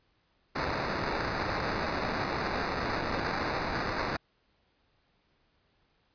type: noise with sample-and-hold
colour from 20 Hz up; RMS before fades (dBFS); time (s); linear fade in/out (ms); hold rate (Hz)
violet; -32; 0.55-4.17; 10; 3150
effects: pink hiss -71 dBFS RMS until 6.14 s + resampled to 11025 Hz